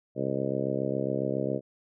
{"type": "harmonic tone", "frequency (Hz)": 67.3, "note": "C2", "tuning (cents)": 49, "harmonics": [2, 3, 4, 5, 6, 7, 8, 9], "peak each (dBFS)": [-35, -35, -35, -35, -35, -35, -35, -35], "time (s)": [0.15, 1.61], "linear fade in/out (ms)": 50, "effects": []}